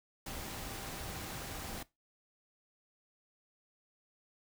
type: tone in noise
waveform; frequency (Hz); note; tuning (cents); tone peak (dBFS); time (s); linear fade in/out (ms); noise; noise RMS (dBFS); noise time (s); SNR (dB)
sine; 784; G5; 0; -54; 0.26-1.83; 5; pink; -43; 0.26-1.83; -14
effects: noise-tail reverb RT60 0.2 s tail -19 dB re dry